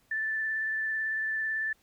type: tone with vibrato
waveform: sine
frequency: 1760 Hz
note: A6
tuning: in tune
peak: -28 dBFS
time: 0.11-1.73 s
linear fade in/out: 5 ms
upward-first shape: sine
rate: 18 Hz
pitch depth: 14 cents each way
effects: pink hiss -67 dBFS RMS until 1.82 s